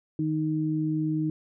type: tone pair together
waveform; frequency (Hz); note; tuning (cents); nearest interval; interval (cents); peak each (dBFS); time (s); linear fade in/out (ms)
sine; 155.31 / 311.1; D#3 / D#4; -3 / 0; octave; 1203; -28 / -26; 0.19-1.3; 2
effects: none